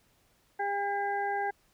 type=harmonic tone; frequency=402.5 Hz; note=G4; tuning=46 cents sharp; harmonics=1 / 2 / 4 / 5; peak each=-36 / -30 / -36 / -43 dBFS; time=0.59-1.51 s; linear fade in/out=10 ms; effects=pink hiss -68 dBFS RMS until 1.73 s